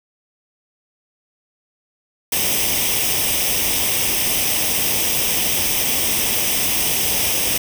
white noise with comb filter, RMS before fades -19 dBFS, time 2.32-7.58 s, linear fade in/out 5 ms, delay 0.35 ms, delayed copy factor +0.65, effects none

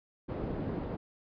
white low-pass noise, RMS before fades -36 dBFS, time 0.28-0.97 s, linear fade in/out 20 ms, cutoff 370 Hz, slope 12 dB/octave, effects resampled to 11025 Hz

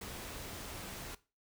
pink noise, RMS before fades -45 dBFS, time 0.01-1.15 s, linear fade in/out 5 ms, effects noise-tail reverb RT60 0.3 s tail -18 dB re dry

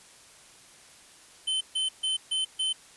square tone bursts, 3068 Hz, G7, 38 cents flat, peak -26 dBFS, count 5, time 1.47-2.73 s, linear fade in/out 10 ms, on 140 ms, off 140 ms, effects white hiss -53 dBFS RMS until 2.96 s + resampled to 24000 Hz

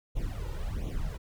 brown noise with flanger, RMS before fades -33 dBFS, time 0.15-1.18 s, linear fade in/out 20 ms, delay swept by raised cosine 0.3 to 2.2 ms, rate 1.4 Hz, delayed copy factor +0.9, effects none

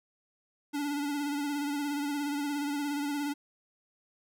square tone with vibrato, 288.5 Hz, D4, 31 cents flat, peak -31 dBFS, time 0.73-3.34 s, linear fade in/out 20 ms, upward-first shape sine, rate 17 Hz, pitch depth 41 cents each way, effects none

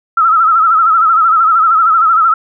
sine tone with vibrato, 1312 Hz, E6, 9 cents flat, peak -6 dBFS, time 0.17-2.34 s, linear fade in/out 5 ms, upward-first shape sine, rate 13 Hz, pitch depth 79 cents each way, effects none

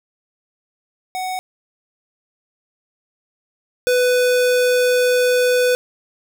square tone pair in turn, 744 / 497.5 Hz, F#5 / B4, +9 / +13 cents, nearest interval perfect fifth, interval 696 cents, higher first, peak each -23 / -14 dBFS, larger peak second, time 1.15-1.39 / 3.87-5.75 s, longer second, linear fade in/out 0 ms, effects none

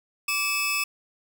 sawtooth tone pair together, 1160 / 2601 Hz, D6 / E7, -22 / -24 cents, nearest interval octave + major second, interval 1398 cents, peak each -28 / -21 dBFS, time 0.28-0.84 s, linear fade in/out 5 ms, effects none

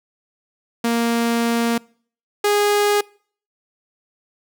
sawtooth tone pair in turn, 233.2 / 412.3 Hz, A#3 / G#4, +1 / -13 cents, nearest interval minor seventh, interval 986 cents, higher second, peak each -13 / -11 dBFS, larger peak second, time 0.84-1.78 / 2.44-3.01 s, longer first, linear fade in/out 5 ms, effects noise-tail reverb RT60 0.5 s tail -25 dB re dry

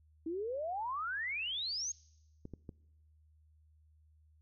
sine exponential sweep, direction up, 312.9 to 6645 Hz, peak -35 dBFS, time 0.26-1.92 s, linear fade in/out 5 ms
clicks, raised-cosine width 3 ms, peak -32 dBFS, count 3, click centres 2.454 / 2.537 / 2.692 s
effects noise-tail reverb RT60 1.0 s tail -24 dB re dry + added 77 Hz sine -63 dBFS peak until 4.41 s

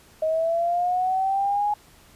sine linear sweep, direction up, 626 to 837 Hz, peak -20 dBFS, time 0.22-1.74 s, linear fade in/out 5 ms, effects pink hiss -53 dBFS RMS until 2.15 s + resampled to 32000 Hz

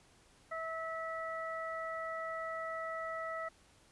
harmonic tone, 650 Hz, E5, 24 cents flat, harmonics 1 / 2 / 3, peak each -41 / -41 / -44 dBFS, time 0.51-3.49 s, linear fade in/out 10 ms, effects pink hiss -65 dBFS RMS until 3.91 s + resampled to 24000 Hz

